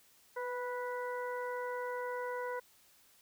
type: harmonic tone with a mistuned harmonic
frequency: 491.6 Hz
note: B4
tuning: 8 cents flat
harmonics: 1 / 2 / 3 / 4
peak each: -38 / -41 / -45 / -49 dBFS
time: 0.36-2.6 s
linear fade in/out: 10 ms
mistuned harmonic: 1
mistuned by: +15 cents
effects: white hiss -65 dBFS RMS until 3.21 s